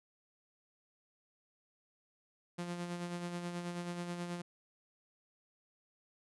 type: tone with tremolo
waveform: sawtooth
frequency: 174.61 Hz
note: F3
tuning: in tune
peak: -33 dBFS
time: 2.58-4.42 s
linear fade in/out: 10 ms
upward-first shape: sine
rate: 9.3 Hz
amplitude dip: 45%
effects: resampled to 24000 Hz